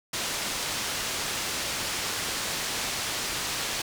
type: low-pass noise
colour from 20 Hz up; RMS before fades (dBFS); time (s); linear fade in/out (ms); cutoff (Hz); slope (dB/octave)
white; -31; 0.13-3.82; 5; 6600; 12
effects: none